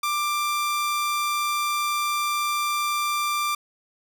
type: tone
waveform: sawtooth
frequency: 1183 Hz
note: D6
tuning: 12 cents sharp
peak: -19 dBFS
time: 0.03-3.55 s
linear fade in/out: 5 ms
effects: none